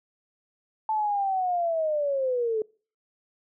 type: linear sweep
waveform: sine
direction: down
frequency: 880 to 425.8 Hz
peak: -23 dBFS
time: 0.89-2.62 s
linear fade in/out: 2 ms
effects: noise-tail reverb RT60 0.4 s tail -25 dB re dry